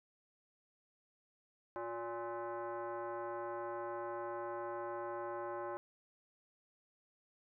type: tone with frequency modulation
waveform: sine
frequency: 110 Hz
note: A2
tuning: in tune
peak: -39 dBFS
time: 1.76-5.77 s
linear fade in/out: 0 ms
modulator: 467 Hz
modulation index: 2.3
effects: none